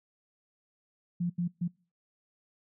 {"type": "tone bursts at uneven times", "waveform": "sine", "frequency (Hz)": 174.61, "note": "F3", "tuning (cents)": 0, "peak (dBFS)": -27, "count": 3, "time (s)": [[1.2, 1.3], [1.38, 1.48], [1.61, 1.68]], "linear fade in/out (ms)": 10, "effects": ["noise-tail reverb RT60 0.4 s tail -26 dB re dry"]}